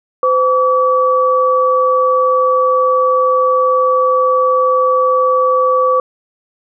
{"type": "tone pair together", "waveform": "sine", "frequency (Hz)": [512.1, 1145], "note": ["C5", "D6"], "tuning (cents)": [-37, -44], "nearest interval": "octave + major second", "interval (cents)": 1393, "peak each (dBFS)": -12, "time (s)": [0.23, 6], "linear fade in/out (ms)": 2, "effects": []}